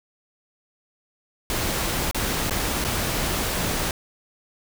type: noise with dropouts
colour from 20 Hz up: pink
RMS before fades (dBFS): -25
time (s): 1.5-3.91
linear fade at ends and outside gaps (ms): 1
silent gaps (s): 2.112-2.146 / 2.497-2.508 / 2.842-2.848
effects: none